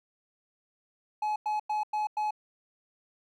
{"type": "tone bursts", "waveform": "triangle", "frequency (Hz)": 849, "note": "G#5", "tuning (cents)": 38, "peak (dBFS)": -25, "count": 5, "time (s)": [1.22, 2.308], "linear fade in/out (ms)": 5, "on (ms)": 140, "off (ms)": 97, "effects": []}